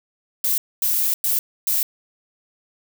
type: noise bursts at uneven times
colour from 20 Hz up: violet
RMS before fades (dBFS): -20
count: 4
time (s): 0.44-0.58 / 0.82-1.14 / 1.24-1.39 / 1.67-1.83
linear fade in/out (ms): 2
effects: none